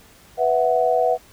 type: chord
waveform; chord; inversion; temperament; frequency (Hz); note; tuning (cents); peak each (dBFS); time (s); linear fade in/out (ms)
sine; B suspended fourth; none; equal; 493.9 / 659.3 / 740; B4 / E5 / F#5; 0 / 0 / 0; -20; 0.37-1.18; 50
effects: pink hiss -50 dBFS RMS until 1.32 s